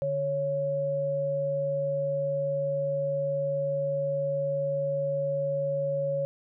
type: tone pair together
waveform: sine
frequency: 146.83 / 554.4 Hz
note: D3 / C#5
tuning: 0 / 0 cents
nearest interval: octave + major seventh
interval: 2300 cents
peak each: -34 / -26 dBFS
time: 0.02-6.25 s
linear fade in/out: 0 ms
effects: none